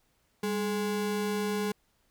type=ring-modulated tone; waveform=square; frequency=311.1 Hz; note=D#4; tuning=in tune; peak=-26 dBFS; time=0.43-1.72 s; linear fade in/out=5 ms; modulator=112 Hz; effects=pink hiss -71 dBFS RMS until 2.1 s